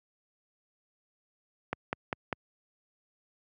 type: click train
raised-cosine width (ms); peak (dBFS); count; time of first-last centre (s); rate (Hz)
0.5; -15; 4; 1.73-2.328; 5.02
effects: high-pass 80 Hz 12 dB/octave